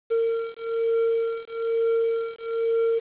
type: beating tone pair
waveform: triangle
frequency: 456.9 / 458 Hz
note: A#4 / A#4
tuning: -35 / -31 cents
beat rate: 1.1 Hz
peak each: -23 dBFS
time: 0.1-3 s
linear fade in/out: 20 ms
effects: resampled to 8000 Hz + 8-bit